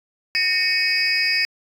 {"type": "tone cluster", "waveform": "sine", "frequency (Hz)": [1831, 2226, 2540, 4797, 5100], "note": ["A#6", "C#7", "D#7", "D8", "D#8"], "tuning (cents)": [-32, 7, 35, 36, 42], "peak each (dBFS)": -23, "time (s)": [0.35, 1.45], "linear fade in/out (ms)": 0, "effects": ["tanh soft clip ceiling -10 dBFS"]}